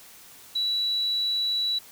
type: tone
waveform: sine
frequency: 3931 Hz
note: B7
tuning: 9 cents flat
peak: -23 dBFS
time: 0.55-1.79 s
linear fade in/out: 10 ms
effects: white hiss -49 dBFS RMS until 1.91 s